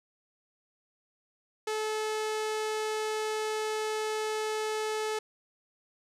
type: tone with low-pass filter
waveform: sawtooth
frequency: 432.3 Hz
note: A4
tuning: 31 cents flat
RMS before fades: -32 dBFS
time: 1.67-5.19 s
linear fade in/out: 5 ms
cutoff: 9500 Hz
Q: 0.88
effects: none